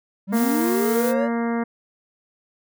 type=linear sweep; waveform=triangle; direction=up; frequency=185 to 587.3 Hz; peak=-19 dBFS; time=0.27-1.29 s; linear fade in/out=50 ms
type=harmonic tone; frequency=233.1 Hz; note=A#3; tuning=in tune; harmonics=1 / 2 / 3 / 4 / 5 / 6 / 7 / 8 / 9; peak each=-22 / -28 / -32 / -34 / -36 / -38 / -39 / -40 / -41 dBFS; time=0.32-1.64 s; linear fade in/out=10 ms
type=noise; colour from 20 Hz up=blue; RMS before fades=-31 dBFS; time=0.32-1.14 s; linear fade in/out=50 ms
effects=none